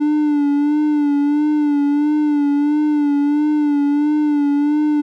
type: tone with vibrato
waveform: triangle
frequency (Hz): 293.7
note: D4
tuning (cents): 0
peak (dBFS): -11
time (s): 0-5.02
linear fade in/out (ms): 20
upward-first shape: sine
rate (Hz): 1.5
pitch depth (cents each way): 47
effects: none